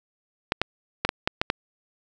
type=clicks; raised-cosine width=0.3 ms; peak=-5 dBFS; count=7; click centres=0.521 / 0.616 / 1.05 / 1.091 / 1.275 / 1.415 / 1.501 s; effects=none